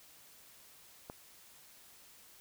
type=click; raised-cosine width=1 ms; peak=-29 dBFS; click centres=1.099 s; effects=white hiss -59 dBFS RMS until 2.4 s